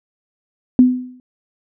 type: tone with exponential decay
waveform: sine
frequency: 251.7 Hz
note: B3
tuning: 33 cents sharp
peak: -3 dBFS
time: 0.79-1.2 s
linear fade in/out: 1 ms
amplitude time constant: 87 ms
effects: none